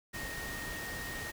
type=tone in noise; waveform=sine; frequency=1859 Hz; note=A#6; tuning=5 cents flat; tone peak=-41 dBFS; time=0.13-1.32 s; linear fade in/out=20 ms; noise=pink; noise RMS=-42 dBFS; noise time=0.13-1.32 s; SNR=-2 dB; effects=none